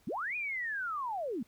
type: linear two-way sweep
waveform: sine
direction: up then down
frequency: 138.59 to 2488 to 199.8 Hz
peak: -33 dBFS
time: 0.07-1.43 s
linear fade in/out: 5 ms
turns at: 0.36 s
effects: pink hiss -67 dBFS RMS until 1.47 s